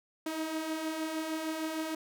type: beating tone pair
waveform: sawtooth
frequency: 311.8 / 318.3 Hz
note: D#4 / D#4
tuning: +4 / +39 cents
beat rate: 6.5 Hz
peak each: -37 / -30 dBFS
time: 0.26-1.95 s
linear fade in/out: 5 ms
effects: none